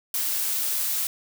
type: noise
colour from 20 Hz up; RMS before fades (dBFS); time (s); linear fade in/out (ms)
blue; -26; 0.14-1.07; 2
effects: none